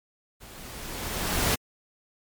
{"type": "noise with level ramp", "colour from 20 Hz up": "pink", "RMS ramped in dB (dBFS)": [-47, -22], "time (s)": [0.4, 1.56], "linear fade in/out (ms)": 20, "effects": ["MP3 96 kbps"]}